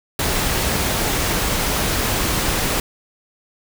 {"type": "noise", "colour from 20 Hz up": "pink", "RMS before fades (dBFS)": -20, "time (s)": [0.19, 2.8], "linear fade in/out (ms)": 2, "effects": []}